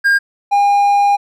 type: tone pair in turn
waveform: triangle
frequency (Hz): 1612 / 809.3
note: G6 / G#5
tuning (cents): +48 / -45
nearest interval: octave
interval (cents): 1193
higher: first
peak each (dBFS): -7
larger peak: neither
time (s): 0.04-0.19 / 0.51-1.17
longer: second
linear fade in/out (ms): 20
effects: none